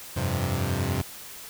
sawtooth chord, F suspended second, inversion none, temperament equal, 87.31 / 98 / 130.81 Hz, F2 / G2 / C3, 0 / 0 / 0 cents, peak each -25 dBFS, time 0.16-1.02 s, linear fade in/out 10 ms, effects white hiss -42 dBFS RMS until 1.49 s

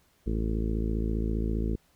harmonic tone, 55 Hz, A1, in tune, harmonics 1 / 2 / 3 / 4 / 5 / 6 / 7 / 8 / 9, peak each -28 / -35 / -37 / -34 / -41 / -37 / -41 / -41 / -51 dBFS, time 0.26-1.76 s, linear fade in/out 10 ms, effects pink hiss -66 dBFS RMS until 1.95 s

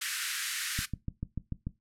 pink band-pass noise, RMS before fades -35 dBFS, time 0.01-0.86 s, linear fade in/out 10 ms, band 1400 to 13000 Hz, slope 48 dB/octave
click train, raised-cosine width 5 ms, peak -21 dBFS, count 7, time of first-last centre 0.79-1.67 s, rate 6.82 Hz
effects noise-tail reverb RT60 0.2 s tail -17 dB re dry

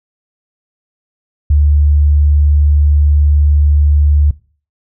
sine tone, 73.42 Hz, D2, in tune, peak -6 dBFS, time 1.5-4.31 s, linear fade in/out 5 ms, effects noise-tail reverb RT60 0.4 s tail -20 dB re dry

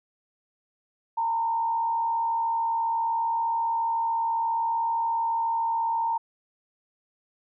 sine tone with frequency modulation, 917 Hz, A#5, 29 cents flat, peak -23 dBFS, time 1.17-6.18 s, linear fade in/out 10 ms, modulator 67.3 Hz, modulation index 0.37, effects none

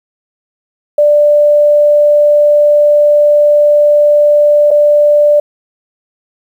sine tone with dropouts, 590 Hz, D5, 8 cents sharp, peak -4 dBFS, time 0.98-5.4 s, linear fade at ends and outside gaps 5 ms, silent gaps 4.707-4.712 s, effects 7-bit

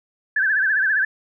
sine tone with vibrato, 1634 Hz, G#6, 29 cents flat, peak -16 dBFS, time 0.36-1.05 s, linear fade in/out 5 ms, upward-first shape sine, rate 15 Hz, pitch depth 120 cents each way, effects none

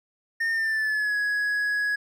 triangle tone with pitch glide, 1824 to 1672.6 Hz, A#6 to G#6, -38 to +12 cents, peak -21 dBFS, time 0.4-1.96 s, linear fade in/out 10 ms, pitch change -150 cents, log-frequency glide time 0.51-1.16 s, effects none

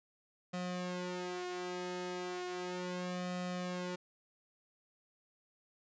sawtooth tone with flanger, 180 Hz, F#3, 47 cents flat, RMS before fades -40 dBFS, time 0.53-3.96 s, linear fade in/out 10 ms, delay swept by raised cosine 1.6 to 3.2 ms, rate 0.35 Hz, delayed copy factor +0.95, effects resampled to 16000 Hz

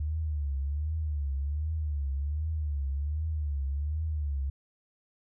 sine tone with vibrato, 73.6 Hz, D2, 4 cents sharp, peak -28 dBFS, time 0-4.5 s, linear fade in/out 5 ms, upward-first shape triangle, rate 1.3 Hz, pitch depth 150 cents each way, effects none

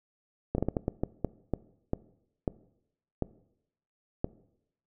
slowing click train, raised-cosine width 2 ms, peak -14 dBFS, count 13, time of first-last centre 0.55-4.244 s, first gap 32 ms, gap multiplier 1.37, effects noise-tail reverb RT60 0.8 s tail -20 dB re dry

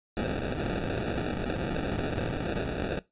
violet noise with sample-and-hold, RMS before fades -31 dBFS, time 0.17-2.99 s, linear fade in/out 0 ms, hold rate 1050 Hz, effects noise-tail reverb RT60 0.2 s tail -19 dB re dry + resampled to 8000 Hz

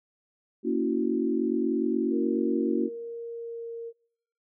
sine chord, F# dominant seventh, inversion first, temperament equal with one note detuned, 233.1 / 280.2 / 329.6 / 370 Hz, A#3 / C#4 / E4 / F#4, 0 / +19 / 0 / 0 cents, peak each -29 dBFS, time 0.63-2.9 s, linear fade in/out 50 ms
sine tone with pitch glide, 466.2 to 463 Hz, A#4 to A#4, 0 to -12 cents, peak -34 dBFS, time 2.1-3.93 s, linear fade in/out 50 ms, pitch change -12 cents, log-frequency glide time 3.28-3.69 s
effects noise-tail reverb RT60 0.7 s tail -23 dB re dry

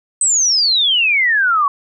sine exponential sweep, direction down, 8320 to 1100 Hz, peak -11 dBFS, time 0.21-1.68 s, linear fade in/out 2 ms, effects none

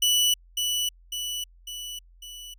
sawtooth tone with echo, 2960 Hz, F#7, in tune, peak -16 dBFS, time 0.02-0.34 s, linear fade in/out 5 ms, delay 550 ms, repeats 4, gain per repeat -5 dB, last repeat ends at 2.54 s, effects added 43 Hz sine -51 dBFS peak until 2.58 s

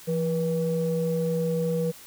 sine tone pair together, 169.02 / 483.9 Hz, E3 / B4, +44 / -35 cents, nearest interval octave + tritone, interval 1821 cents, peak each -25 dBFS, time 0.07-1.92 s, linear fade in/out 20 ms, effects tanh soft clip ceiling -16 dBFS + white hiss -47 dBFS RMS until 2.06 s

